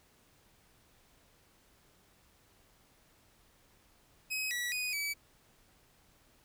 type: tone with pitch steps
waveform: sawtooth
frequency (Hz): 2539 / 1941 / 2485 / 2291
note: D#7 / B6 / D#7 / D7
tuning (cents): +34 / -31 / -3 / -44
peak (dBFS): -30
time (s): 4.3-5.14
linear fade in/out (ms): 20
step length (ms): 210
effects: pink hiss -66 dBFS RMS until 6.44 s